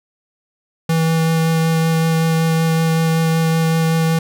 square tone with vibrato, 162.6 Hz, E3, 23 cents flat, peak -14 dBFS, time 0.89-4.19 s, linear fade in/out 5 ms, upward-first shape sine, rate 5.3 Hz, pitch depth 9 cents each way, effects none

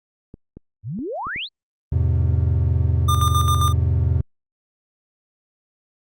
clicks, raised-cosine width 3 ms, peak -24 dBFS, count 9, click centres 0.341 / 0.57 / 0.99 / 1.269 / 1.361 / 2.203 / 2.237 / 2.323 / 3.099 s
sine exponential sweep, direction up, 92.5 to 4435 Hz, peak -25 dBFS, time 0.83-1.49 s, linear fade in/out 50 ms
triangle chord, E augmented, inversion none, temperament equal with one note detuned, 82.41 / 103.83 / 127.46 Hz, E2 / G#2 / B#2, 0 / 0 / -45 cents, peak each -16 / -21 / -20 dBFS, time 1.92-4.21 s, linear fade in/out 5 ms
square tone with tremolo, 1202 Hz, D6, 40 cents sharp, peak -19 dBFS, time 3.08-3.73 s, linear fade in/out 10 ms, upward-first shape square, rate 7.5 Hz, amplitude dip 60%
effects Opus 48 kbps

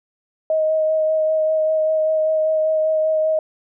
sine tone with vibrato, 628 Hz, D#5, 16 cents sharp, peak -15 dBFS, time 0.5-3.39 s, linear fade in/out 2 ms, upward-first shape sine, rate 5.1 Hz, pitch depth 13 cents each way, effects none

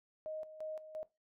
sine tone with tremolo, 624 Hz, D#5, 5 cents sharp, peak -39 dBFS, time 0.26-1.03 s, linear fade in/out 0 ms, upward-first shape square, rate 2.9 Hz, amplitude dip 70%, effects noise-tail reverb RT60 0.2 s tail -17 dB re dry

